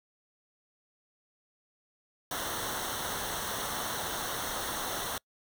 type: noise with comb filter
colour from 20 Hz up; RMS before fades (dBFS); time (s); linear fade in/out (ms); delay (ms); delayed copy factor
pink; -35; 2.31-5.18; 2; 0.41; -0.75
effects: noise-tail reverb RT60 0.1 s tail -26 dB re dry